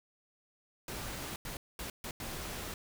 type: noise bursts at uneven times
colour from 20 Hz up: pink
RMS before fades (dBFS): -41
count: 5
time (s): 0.88-1.36 / 1.45-1.57 / 1.79-1.9 / 2.04-2.11 / 2.2-2.74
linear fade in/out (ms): 2
effects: none